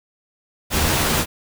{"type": "noise with comb filter", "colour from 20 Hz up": "pink", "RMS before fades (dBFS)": -19, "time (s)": [0.7, 1.26], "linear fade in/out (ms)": 50, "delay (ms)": 13, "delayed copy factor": 0.5, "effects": []}